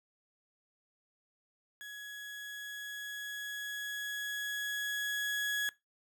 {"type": "tone with level ramp", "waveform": "35% pulse", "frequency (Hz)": 1675, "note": "G#6", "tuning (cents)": 14, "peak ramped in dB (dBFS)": [-42, -29], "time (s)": [1.81, 5.69], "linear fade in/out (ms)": 0, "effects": ["noise-tail reverb RT60 0.2 s tail -20 dB re dry"]}